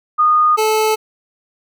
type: tone pair in turn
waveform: sine / 25% pulse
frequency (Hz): 1229 / 434.5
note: D#6 / A4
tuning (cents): -22 / -22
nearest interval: octave + tritone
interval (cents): 1800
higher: first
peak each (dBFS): -9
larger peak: neither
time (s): 0.18-0.57 / 0.57-0.96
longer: neither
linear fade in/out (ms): 20
effects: none